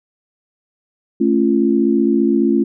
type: chord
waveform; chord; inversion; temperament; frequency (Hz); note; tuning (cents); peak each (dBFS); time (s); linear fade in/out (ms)
sine; A augmented; none; just; 220 / 275 / 343.8; A3 / C#4 / E#4; 0 / -14 / -27; -16; 1.2-2.64; 10
effects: none